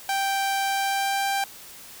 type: tone with pitch glide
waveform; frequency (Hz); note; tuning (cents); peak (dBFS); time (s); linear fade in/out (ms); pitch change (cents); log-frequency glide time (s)
sawtooth; 784 to 789; G5 to G5; 0 to +11; -19; 0.09-1.44; 2; +11; 0.62-1.25
effects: white hiss -44 dBFS RMS until 2 s